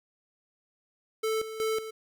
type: tone with tremolo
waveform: square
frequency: 440 Hz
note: A4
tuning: in tune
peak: -27 dBFS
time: 1.23-1.91 s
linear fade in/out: 10 ms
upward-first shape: square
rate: 2.7 Hz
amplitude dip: 70%
effects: 11-bit